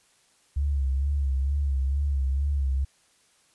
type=tone with vibrato; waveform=sine; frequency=69 Hz; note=C#2; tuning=7 cents flat; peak=-22 dBFS; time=0.56-2.85 s; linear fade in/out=10 ms; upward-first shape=sine; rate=2.2 Hz; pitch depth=69 cents each way; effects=white hiss -63 dBFS RMS until 3.54 s + resampled to 24000 Hz